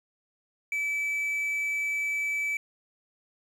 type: tone with quantisation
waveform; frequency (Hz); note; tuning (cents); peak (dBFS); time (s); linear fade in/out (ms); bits
triangle; 2305; D7; -33; -25; 0.72-2.57; 2; 9
effects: none